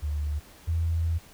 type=tone pair in turn; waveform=sine; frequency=74.1 / 82.62 Hz; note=D2 / E2; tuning=+16 / +4 cents; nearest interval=major second; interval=188 cents; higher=second; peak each=-26 / -23 dBFS; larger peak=second; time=0.02-0.4 / 0.67-1.19 s; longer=second; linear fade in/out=20 ms; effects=pink hiss -52 dBFS RMS until 1.33 s